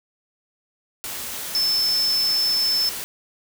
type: tone in noise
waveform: sine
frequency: 5274 Hz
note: E8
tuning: in tune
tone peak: -18 dBFS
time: 1.55-2.89 s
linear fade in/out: 0 ms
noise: white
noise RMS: -31 dBFS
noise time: 1.04-3.04 s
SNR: +10 dB
effects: none